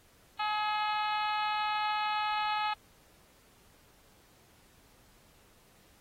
harmonic tone with a mistuned harmonic, 424.3 Hz, G#4, 37 cents sharp, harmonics 2 / 3 / 4 / 5 / 6 / 7 / 8 / 9 / 10, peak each -31 / -35 / -41 / -44 / -40 / -45 / -47 / -48 / -48 dBFS, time 0.39-2.74 s, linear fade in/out 10 ms, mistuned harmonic 4, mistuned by -19 cents, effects pink hiss -63 dBFS RMS until 6 s + AAC 48 kbps

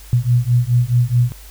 sine beating tone pair, 119.4 / 124.1 Hz, A#2 / B2, +42 / +9 cents, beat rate 4.7 Hz, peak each -15 dBFS, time 0.13-1.32 s, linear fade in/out 0 ms, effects added 50 Hz sine -37 dBFS peak until 1.5 s + white hiss -43 dBFS RMS until 1.5 s

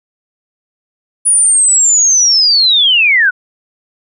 sine linear sweep, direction down, 9810 to 1422 Hz, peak -6 dBFS, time 1.25-3.31 s, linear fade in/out 20 ms, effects none

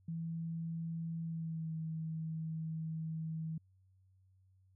sine tone with pitch glide, 164.81 to 160.12 Hz, E3 to D#3, 0 to +50 cents, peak -37 dBFS, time 0.08-3.58 s, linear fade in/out 5 ms, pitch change -50 cents, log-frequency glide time 1.22-1.73 s, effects added 94 Hz sine -65 dBFS peak until 4.75 s

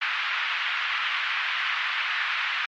white band-pass noise, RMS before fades -27 dBFS, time 0.01-2.66 s, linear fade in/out 10 ms, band 1200 to 2800 Hz, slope 24 dB/octave, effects low-pass 5000 Hz 12 dB/octave + MP3 48 kbps

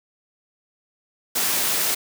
white high-pass noise, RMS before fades -22 dBFS, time 1.35-1.95 s, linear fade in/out 10 ms, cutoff 140 Hz, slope 12 dB/octave, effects none

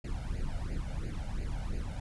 brown noise with flanger, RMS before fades -35 dBFS, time 0.04-2 s, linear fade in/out 5 ms, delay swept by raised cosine 0.43 to 1.4 ms, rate 2.9 Hz, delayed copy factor +0.8, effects resampled to 24000 Hz

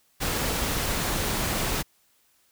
pink noise, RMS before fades -27 dBFS, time 0.2-1.83 s, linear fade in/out 20 ms, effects white hiss -65 dBFS RMS until 2.51 s

